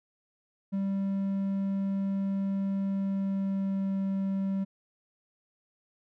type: tone with pitch glide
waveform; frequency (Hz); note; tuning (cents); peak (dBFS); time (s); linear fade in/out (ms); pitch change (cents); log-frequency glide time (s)
triangle; 195.6 to 194.02; G3 to G3; -4 to -18; -25; 0.72-4.65; 20; -14; 2.85-3.98
effects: none